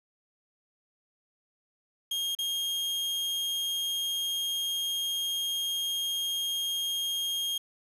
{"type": "tone with dropouts", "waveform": "40% pulse", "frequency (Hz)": 3237, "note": "G#7", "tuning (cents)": -45, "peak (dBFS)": -28, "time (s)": [2.11, 7.58], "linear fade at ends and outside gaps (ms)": 5, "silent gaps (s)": [2.351, 2.387], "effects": ["resampled to 32000 Hz", "9-bit"]}